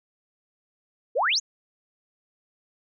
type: exponential sweep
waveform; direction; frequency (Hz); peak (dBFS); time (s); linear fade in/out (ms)
sine; up; 418.1 to 7040; -20; 1.15-1.4; 20
effects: none